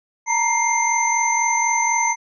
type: tone cluster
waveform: sine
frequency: 907 / 951 / 2105 / 6170 Hz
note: A#5 / A#5 / C7 / G8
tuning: -48 / +34 / +10 / -28 cents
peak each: -22 dBFS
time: 0.26-2.16 s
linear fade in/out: 50 ms
effects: none